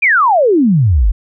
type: exponential sweep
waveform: sine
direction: down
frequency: 2489 to 42.24 Hz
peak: -7 dBFS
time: 0.02-1.12 s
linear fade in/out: 10 ms
effects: none